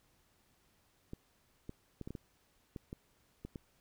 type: clicks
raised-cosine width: 3 ms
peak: -30 dBFS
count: 10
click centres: 1.134 / 1.694 / 2.013 / 2.075 / 2.106 / 2.152 / 2.762 / 2.929 / 3.45 / 3.558 s
effects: pink hiss -72 dBFS RMS until 3.8 s